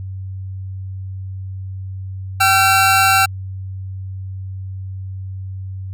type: tone pair together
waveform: 25% pulse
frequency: 773.6 / 1358 Hz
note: G5 / F6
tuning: -23 / -49 cents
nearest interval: minor seventh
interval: 974 cents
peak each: -10 dBFS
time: 2.4-3.26 s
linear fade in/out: 10 ms
effects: added 95 Hz sine -25 dBFS peak until 5.93 s